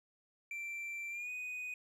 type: tone with pitch glide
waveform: triangle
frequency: 2349 to 2489 Hz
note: D7 to D#7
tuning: 0 to 0 cents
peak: -38 dBFS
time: 0.51-1.74 s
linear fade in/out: 2 ms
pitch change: +100 cents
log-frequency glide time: 1.1-1.31 s
effects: none